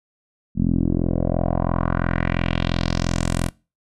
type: tone with low-pass filter sweep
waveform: 10% pulse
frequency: 42.92 Hz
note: F1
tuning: 29 cents flat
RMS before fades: -21 dBFS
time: 0.55-3.51 s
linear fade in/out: 50 ms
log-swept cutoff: 210 to 11000 Hz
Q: 2.5
effects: noise-tail reverb RT60 0.3 s tail -23 dB re dry